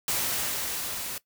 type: noise with level ramp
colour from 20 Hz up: white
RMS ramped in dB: -27 to -35 dBFS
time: 0.08-1.18 s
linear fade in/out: 2 ms
effects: noise-tail reverb RT60 0.1 s tail -18 dB re dry